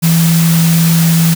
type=tone in noise; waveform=sine; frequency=165.4 Hz; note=E3; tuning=6 cents sharp; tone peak=-7 dBFS; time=0.02-1.35 s; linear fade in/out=20 ms; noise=white; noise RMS=-18 dBFS; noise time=0.02-1.35 s; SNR=+8 dB; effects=none